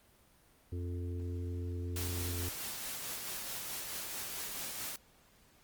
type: harmonic tone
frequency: 88 Hz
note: F2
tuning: 14 cents sharp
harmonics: 1 / 3 / 4 / 5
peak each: -36 / -46 / -48 / -50 dBFS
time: 0.72-2.49 s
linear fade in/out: 5 ms
type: noise with tremolo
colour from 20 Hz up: white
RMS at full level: -40 dBFS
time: 1.96-4.96 s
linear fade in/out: 2 ms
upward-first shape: sine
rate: 4.6 Hz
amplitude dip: 25%
effects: pink hiss -65 dBFS RMS until 5.63 s + Opus 32 kbps